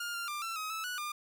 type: tone with pitch steps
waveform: sawtooth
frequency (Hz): 1412 / 1391 / 1191 / 1343 / 1266 / 1307 / 1472 / 1202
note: F6 / F6 / D6 / E6 / D#6 / E6 / F#6 / D6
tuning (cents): +19 / -7 / +24 / +32 / +30 / -15 / -9 / +40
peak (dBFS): -32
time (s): 0-1.12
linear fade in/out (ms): 5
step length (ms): 140
effects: none